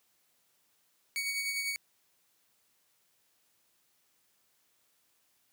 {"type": "tone with tremolo", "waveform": "sawtooth", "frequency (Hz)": 2241, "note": "C#7", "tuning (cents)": 18, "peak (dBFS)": -27, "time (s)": [1.16, 1.76], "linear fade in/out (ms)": 0, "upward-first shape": "sine", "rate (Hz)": 10, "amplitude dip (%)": 40, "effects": ["white hiss -72 dBFS RMS until 5.52 s", "high-pass 80 Hz 12 dB/octave"]}